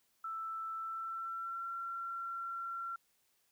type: tone with pitch glide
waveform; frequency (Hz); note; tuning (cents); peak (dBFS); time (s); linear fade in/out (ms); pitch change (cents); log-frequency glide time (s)
sine; 1324 to 1363.6; E6 to F6; +7 to -42; -38; 0.24-2.96; 5; +51; 0.74-1.7
effects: white hiss -75 dBFS RMS until 3.51 s